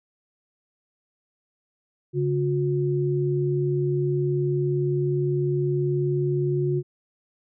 sine tone pair together, 140.9 / 360.2 Hz, C#3 / F#4, +29 / -46 cents, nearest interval octave + major third, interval 1625 cents, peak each -23 / -24 dBFS, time 2.13-6.83 s, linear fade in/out 50 ms, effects none

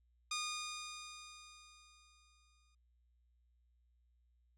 10% pulse tone with exponential decay, 1224 Hz, D#6, 29 cents flat, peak -28 dBFS, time 0.31-2.75 s, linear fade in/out 5 ms, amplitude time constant 530 ms, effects added 60 Hz sine -70 dBFS peak until 4.57 s + low-pass 10000 Hz 12 dB/octave

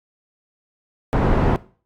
pink low-pass noise, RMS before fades -17 dBFS, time 1.13-1.56 s, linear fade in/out 0 ms, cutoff 940 Hz, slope 12 dB/octave, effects noise-tail reverb RT60 0.4 s tail -19 dB re dry + AAC 64 kbps

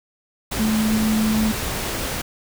sine tone in noise, 217.7 Hz, A3, 18 cents flat, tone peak -17 dBFS, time 0.59-1.52 s, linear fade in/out 10 ms, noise pink, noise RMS -26 dBFS, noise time 0.51-2.22 s, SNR +6 dB, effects none

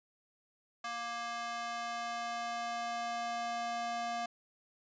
square tone with high-pass filter sweep, 235.1 Hz, A#3, 15 cents sharp, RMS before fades -38 dBFS, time 0.84-4.26 s, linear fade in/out 5 ms, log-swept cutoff 1000 to 620 Hz, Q 1.8, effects resampled to 16000 Hz

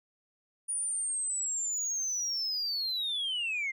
sine linear sweep, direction down, 9610 to 2068 Hz, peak -28 dBFS, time 0.68-3.72 s, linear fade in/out 20 ms, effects tanh soft clip ceiling -28 dBFS

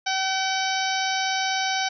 harmonic tone with a mistuned harmonic, 764 Hz, G5, 45 cents flat, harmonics 1 / 2 / 3 / 4 / 5 / 6 / 7 / 8, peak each -26 / -29 / -31 / -32 / -33 / -34 / -34 / -35 dBFS, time 0.06-1.89 s, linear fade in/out 10 ms, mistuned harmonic 8, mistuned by -73 cents, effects none

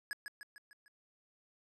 square tone with echo, 1679 Hz, G#6, 18 cents sharp, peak -37 dBFS, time 0.11-0.13 s, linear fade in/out 0 ms, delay 150 ms, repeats 5, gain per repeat -5 dB, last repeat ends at 0.88 s, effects low-pass 12000 Hz 12 dB/octave

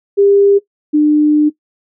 sine tone pair in turn, 400.4 / 300 Hz, G4 / D4, +37 / +37 cents, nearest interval perfect fourth, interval 500 cents, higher first, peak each -6 dBFS, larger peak neither, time 0.17-0.59 / 0.93-1.5 s, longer second, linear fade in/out 20 ms, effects noise-tail reverb RT60 0.1 s tail -17 dB re dry

